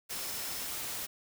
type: tone in noise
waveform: sine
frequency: 5274 Hz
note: E8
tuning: in tune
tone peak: -47 dBFS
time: 0.11-0.68 s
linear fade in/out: 20 ms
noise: white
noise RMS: -38 dBFS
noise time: 0.09-1.07 s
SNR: -12 dB
effects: none